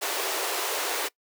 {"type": "high-pass noise", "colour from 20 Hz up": "pink", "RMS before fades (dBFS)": -29, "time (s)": [0.01, 1.09], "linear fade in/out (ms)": 20, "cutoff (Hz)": 360, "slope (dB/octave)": 48, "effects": ["noise-tail reverb RT60 0.1 s tail -22 dB re dry"]}